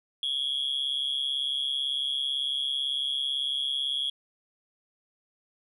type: tone with amplitude modulation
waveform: sine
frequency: 3322 Hz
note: G#7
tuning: in tune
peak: -21 dBFS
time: 0.23-4.1 s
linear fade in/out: 2 ms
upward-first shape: sine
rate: 138 Hz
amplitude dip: 90%
effects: tanh soft clip ceiling -22 dBFS